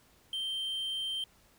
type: tone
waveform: triangle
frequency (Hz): 3136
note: G7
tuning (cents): 0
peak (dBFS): -31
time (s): 0.33-1.24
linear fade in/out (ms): 2
effects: pink hiss -64 dBFS RMS until 1.58 s